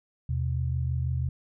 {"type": "tone pair together", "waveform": "sine", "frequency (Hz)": [80.78, 126.9], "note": ["E2", "B2"], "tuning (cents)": [-35, 47], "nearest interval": "minor sixth", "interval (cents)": 782, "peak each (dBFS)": -28, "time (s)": [0.29, 1.29], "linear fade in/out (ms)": 5, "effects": []}